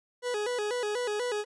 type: tone with vibrato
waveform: 40% pulse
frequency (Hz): 453.4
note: A#4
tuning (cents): -48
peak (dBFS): -28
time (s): 0.22-1.45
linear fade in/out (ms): 50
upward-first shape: square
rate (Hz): 4.1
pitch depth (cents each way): 140
effects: resampled to 22050 Hz